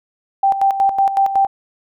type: tone with tremolo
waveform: sine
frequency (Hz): 784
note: G5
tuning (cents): 0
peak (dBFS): -10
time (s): 0.43-1.47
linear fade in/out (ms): 5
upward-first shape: square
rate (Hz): 5.4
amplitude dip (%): 65
effects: none